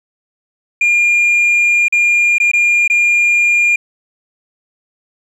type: tone with dropouts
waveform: sine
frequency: 2410 Hz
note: D7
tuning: 44 cents sharp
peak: -6 dBFS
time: 0.81-3.76 s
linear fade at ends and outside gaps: 5 ms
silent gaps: 1.883-1.924 / 2.383-2.4 / 2.516-2.534 / 2.878-2.899 s
effects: tanh soft clip ceiling -8 dBFS + 8-bit